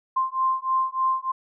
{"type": "beating tone pair", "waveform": "sine", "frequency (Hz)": [1046.5, 1049.8], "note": ["C6", "C6"], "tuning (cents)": [0, 5], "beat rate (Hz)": 3.3, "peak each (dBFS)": -24, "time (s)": [0.16, 1.32], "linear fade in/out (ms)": 10, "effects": []}